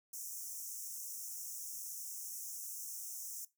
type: high-pass noise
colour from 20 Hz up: pink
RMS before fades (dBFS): -45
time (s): 0.13-3.45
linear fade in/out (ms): 5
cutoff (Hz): 5600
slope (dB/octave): 96
effects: noise-tail reverb RT60 0.2 s tail -18 dB re dry